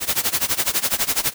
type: noise with tremolo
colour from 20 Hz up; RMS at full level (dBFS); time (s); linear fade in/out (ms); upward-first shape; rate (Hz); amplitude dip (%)
white; -18; 0-1.34; 50; sine; 12; 90
effects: none